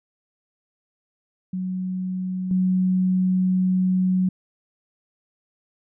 sine tone with level steps, 185 Hz, F#3, in tune, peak -24 / -17 dBFS, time 1.53-4.29 s, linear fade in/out 5 ms, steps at 2.51 s, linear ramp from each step 2 ms, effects none

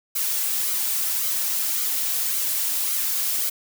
blue noise with flanger, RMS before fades -24 dBFS, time 0.15-3.5 s, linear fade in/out 10 ms, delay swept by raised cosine 1.1 to 3.3 ms, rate 1.8 Hz, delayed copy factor -0.5, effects none

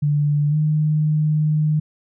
sine tone with pitch glide, 146.83 to 152.98 Hz, D3 to D#3, 0 to -29 cents, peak -15 dBFS, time 0.02-1.8 s, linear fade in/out 10 ms, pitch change +71 cents, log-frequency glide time 0.5-0.55 s, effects none

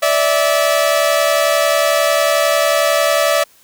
sawtooth tone pair together, 580.9 / 652 Hz, D5 / E5, -19 / -19 cents, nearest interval major second, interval 200 cents, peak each -11 dBFS, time 0.02-3.44 s, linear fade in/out 10 ms, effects white hiss -50 dBFS RMS until 3.63 s

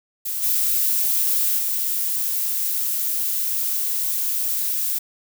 violet noise with level steps, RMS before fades -26 / -20 / -23 dBFS, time 0.25-4.99 s, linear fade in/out 10 ms, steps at 0.42 / 1.57 s, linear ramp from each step 20 ms, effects none

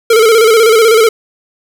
square tone with vibrato, 447.9 Hz, A4, 31 cents sharp, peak -5 dBFS, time 0.1-1.09 s, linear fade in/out 5 ms, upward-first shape square, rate 16 Hz, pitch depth 60 cents each way, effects none

